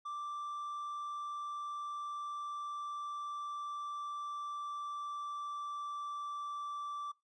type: tone with pitch glide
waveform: triangle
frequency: 1174.7 to 1166.6 Hz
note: D6 to D6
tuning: 0 to -12 cents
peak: -37 dBFS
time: 0.05-7.12 s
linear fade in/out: 10 ms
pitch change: -12 cents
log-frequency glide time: 0.91-6.88 s
effects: noise-tail reverb RT60 0.2 s tail -20 dB re dry + resampled to 22050 Hz